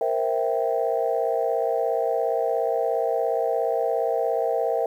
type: chord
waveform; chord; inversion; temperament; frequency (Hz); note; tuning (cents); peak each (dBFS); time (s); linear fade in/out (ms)
sine; C dominant seventh; third; equal; 466.2 / 523.3 / 659.3 / 784; Bb4 / C5 / E5 / G5; 0 / 0 / 0 / 0; -25 / -27 / -25 / -28; 0.01-4.86; 2
effects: tanh soft clip ceiling -11 dBFS + 9-bit